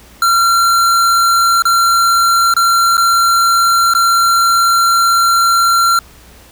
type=tone with dropouts; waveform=square; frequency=1369 Hz; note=F6; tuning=35 cents flat; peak=-9 dBFS; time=0.22-5.99 s; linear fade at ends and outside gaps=2 ms; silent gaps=1.622-1.653 / 2.539-2.565 / 2.97-2.978 / 3.937-3.949 s; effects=added 60 Hz sine -44 dBFS peak until 6.51 s + pink hiss -42 dBFS RMS until 6.51 s

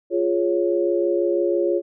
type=chord; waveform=sine; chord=Db major; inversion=first; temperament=equal; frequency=349.2 / 415.3 / 554.4 Hz; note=F4 / Ab4 / Db5; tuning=0 / 0 / 0 cents; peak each=-20 / -24 / -23 dBFS; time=0.1-1.82 s; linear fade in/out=50 ms; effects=none

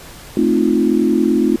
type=chord; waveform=sine; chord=F dominant seventh; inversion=first; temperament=equal; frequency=220 / 261.6 / 311.1 / 349.2 Hz; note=A3 / C4 / Eb4 / F4; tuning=0 / 0 / 0 / 0 cents; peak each=-17 dBFS; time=0.37-1.56 s; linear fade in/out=2 ms; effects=pink hiss -37 dBFS RMS until 1.6 s + resampled to 32000 Hz

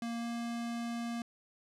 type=tone with pitch glide; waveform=square; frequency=233.1 to 234.5 Hz; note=A#3 to A#3; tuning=0 to +11 cents; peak=-36 dBFS; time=0.02-1.22 s; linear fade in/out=2 ms; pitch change=+11 cents; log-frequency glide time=0.19-0.25 s; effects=low-pass 9000 Hz 12 dB/octave

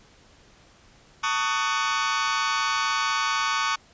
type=chord; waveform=sawtooth; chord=D# half-diminished seventh; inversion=second; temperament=just; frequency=896 / 1120.1 / 1244.5 / 1493.4 Hz; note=A5 / C#6 / D#6 / F#6; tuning=+31 / +18 / 0 / +16 cents; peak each=-27 / -22 / -25 / -26 dBFS; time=1.23-3.76 s; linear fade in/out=10 ms; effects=pink hiss -55 dBFS RMS until 3.93 s + resampled to 16000 Hz

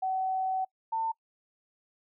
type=tone pair in turn; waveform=sine; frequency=756 / 899 Hz; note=F#5 / A5; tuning=+37 / +37 cents; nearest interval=minor third; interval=300 cents; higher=second; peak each=-27 dBFS; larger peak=neither; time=0.02-0.65 / 0.92-1.12 s; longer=first; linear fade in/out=10 ms; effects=noise-tail reverb RT60 0.1 s tail -25 dB re dry

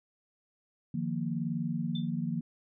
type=chord; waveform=sine; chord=Eb suspended second; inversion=none; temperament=equal with one note detuned; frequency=153.78 / 174.61 / 233.1 Hz; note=Eb3 / F3 / Bb3; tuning=-20 / 0 / 0 cents; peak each=-35 / -34 / -34 dBFS; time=0.94-2.41 s; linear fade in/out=5 ms
type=tone with exponential decay; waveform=sine; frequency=3541 Hz; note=A7; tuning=10 cents sharp; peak=-36 dBFS; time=1.95-2.1 s; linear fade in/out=5 ms; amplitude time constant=31 ms
effects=none

